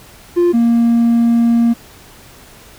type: tone pair in turn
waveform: triangle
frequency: 349.2 / 233.6 Hz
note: F4 / A#3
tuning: 0 / +4 cents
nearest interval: perfect fifth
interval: 696 cents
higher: first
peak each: -6 dBFS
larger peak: neither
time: 0.36-0.53 / 0.53-1.74 s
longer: second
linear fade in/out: 20 ms
effects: tanh soft clip ceiling -3 dBFS + pink hiss -41 dBFS RMS until 2.78 s

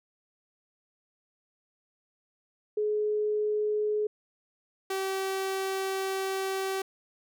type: tone pair in turn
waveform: sine / sawtooth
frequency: 422.8 / 384.5 Hz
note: G#4 / G4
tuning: +31 / -33 cents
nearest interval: major second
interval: 164 cents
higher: first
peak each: -25 dBFS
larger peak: neither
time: 2.77-4.07 / 4.9-6.82 s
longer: second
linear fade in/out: 5 ms
effects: none

